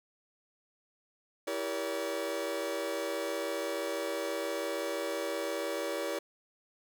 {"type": "chord", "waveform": "40% pulse", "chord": "E diminished seventh", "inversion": "none", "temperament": "just", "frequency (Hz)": [329.6, 395.6, 474.7, 569.6], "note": ["E4", "G4", "Bb4", "Db5"], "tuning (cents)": [0, 16, 31, 47], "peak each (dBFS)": [-39, -39, -38, -35], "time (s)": [1.47, 6.19], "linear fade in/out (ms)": 5, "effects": []}